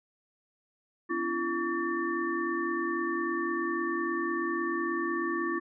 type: tone cluster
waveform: sine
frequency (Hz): 253.3 / 289.6 / 339.5 / 1137 / 1788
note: B3 / D4 / F4 / C#6 / A6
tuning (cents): +44 / -24 / -49 / +44 / +27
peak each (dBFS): -39 / -39 / -31 / -34 / -35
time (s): 1.09-5.6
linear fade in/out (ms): 20
effects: none